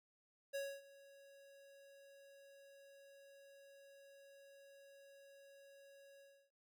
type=tone with ADSR envelope; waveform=square; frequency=554.4 Hz; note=C#5; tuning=in tune; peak=-40 dBFS; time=0.53-6.51 s; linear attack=22 ms; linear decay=260 ms; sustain=-21 dB; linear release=310 ms; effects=noise-tail reverb RT60 0.3 s tail -25 dB re dry